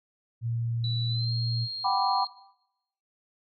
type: tone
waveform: sine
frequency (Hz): 116.54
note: A#2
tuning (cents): 0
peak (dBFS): -27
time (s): 0.41-1.68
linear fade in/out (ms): 50
type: tone with pitch glide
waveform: sine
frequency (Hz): 3951 to 4235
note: B7 to C8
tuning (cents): 0 to +20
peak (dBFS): -32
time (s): 0.84-2.27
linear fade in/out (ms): 2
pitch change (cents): +120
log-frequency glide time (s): 1.08-1.33
type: chord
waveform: sine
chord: G major seventh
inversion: third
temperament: equal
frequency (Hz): 740 / 784 / 987.8 / 1174.7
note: F#5 / G5 / B5 / D6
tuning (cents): 0 / 0 / 0 / 0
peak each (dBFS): -32 / -27 / -27 / -32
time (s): 1.84-2.25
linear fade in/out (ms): 10
effects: noise-tail reverb RT60 0.8 s tail -17 dB re dry